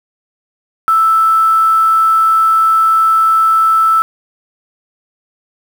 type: tone with quantisation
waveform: sine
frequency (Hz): 1318.5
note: E6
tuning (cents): 0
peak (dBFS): -7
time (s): 0.88-4.02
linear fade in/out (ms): 0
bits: 5
effects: none